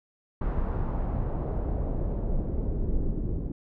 brown noise with low-pass filter sweep, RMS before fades -28 dBFS, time 0.41-3.52 s, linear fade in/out 5 ms, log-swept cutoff 1200 to 320 Hz, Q 1.3, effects none

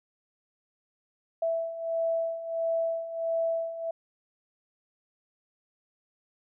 sine beating tone pair, 659.3 / 660.8 Hz, E5 / E5, 0 / +4 cents, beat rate 1.5 Hz, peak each -33 / -28 dBFS, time 1.42-3.91 s, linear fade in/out 5 ms, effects none

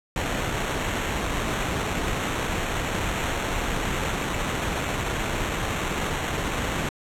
pink noise with sample-and-hold, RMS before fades -27 dBFS, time 0.16-6.89 s, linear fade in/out 2 ms, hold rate 4900 Hz, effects low-pass 11000 Hz 12 dB/octave

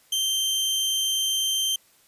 sawtooth tone, 3136 Hz, G7, in tune, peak -19 dBFS, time 0.12-1.76 s, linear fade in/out 5 ms, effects white hiss -59 dBFS RMS until 2.07 s + resampled to 32000 Hz

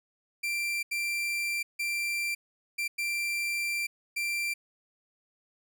40% pulse tone bursts at uneven times, 2359 Hz, D7, 7 cents sharp, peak -28 dBFS, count 6, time 0.43-0.83 / 0.91-1.63 / 1.79-2.35 / 2.78-2.88 / 2.98-3.87 / 4.16-4.54 s, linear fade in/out 10 ms, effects none

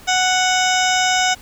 harmonic tone, 740 Hz, F#5, in tune, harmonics 1 / 2 / 3 / 4 / 5 / 7 / 8 / 9 / 10, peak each -18 / -21 / -23 / -24 / -25 / -26 / -27 / -28 / -28 dBFS, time 0.07-1.35 s, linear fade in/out 20 ms, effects pink hiss -43 dBFS RMS until 1.41 s

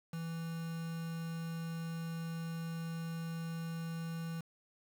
triangle tone with quantisation, 164.9 Hz, E3, 1 cent sharp, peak -36 dBFS, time 0.13-4.41 s, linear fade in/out 5 ms, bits 8, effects none

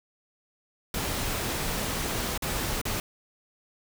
pink noise with dropouts, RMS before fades -30 dBFS, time 0.94-3 s, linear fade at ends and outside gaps 2 ms, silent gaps 2.377-2.422 / 2.815-2.853 s, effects none

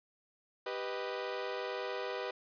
sawtooth chord, G augmented, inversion none, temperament equal, 392 / 493.9 / 622.3 Hz, G4 / B4 / D#5, 0 / 0 / 0 cents, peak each -37 / -35 / -39 dBFS, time 0.66-2.31 s, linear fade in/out 5 ms, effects resampled to 11025 Hz

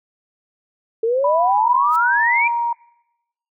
sine exponential sweep, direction up, 440 to 2407 Hz, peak -15 dBFS, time 1.03-2.48 s, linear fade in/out 5 ms
sine tone with pitch glide, 987.8 to 942.1 Hz, B5 to A#5, 0 to +18 cents, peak -17 dBFS, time 1.24-2.73 s, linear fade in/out 5 ms, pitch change -82 cents, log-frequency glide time 1.55-2.3 s
white noise with exponential growth, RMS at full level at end -35 dBFS, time 1.86-1.96 s, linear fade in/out 5 ms, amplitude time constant 20 ms
effects noise-tail reverb RT60 0.9 s tail -24 dB re dry

